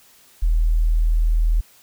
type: tone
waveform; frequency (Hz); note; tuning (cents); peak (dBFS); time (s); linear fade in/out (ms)
sine; 40.12; E1; -46; -14; 0.42-1.61; 10
effects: white hiss -52 dBFS RMS until 1.82 s